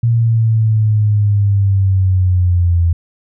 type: linear sweep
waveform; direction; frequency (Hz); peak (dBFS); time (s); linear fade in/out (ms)
sine; down; 117.4 to 84; -9; 0.03-2.93; 5
effects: none